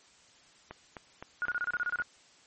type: click train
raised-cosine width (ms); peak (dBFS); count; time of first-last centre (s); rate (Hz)
0.5; -26; 6; 0.71-1.999; 3.88
type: tone bursts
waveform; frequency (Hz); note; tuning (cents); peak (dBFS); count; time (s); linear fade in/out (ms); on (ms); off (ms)
sine; 1442; F#6; -45; -28; 10; 1.42-2.021; 0; 34; 29
effects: white hiss -60 dBFS RMS until 2.46 s + MP3 32 kbps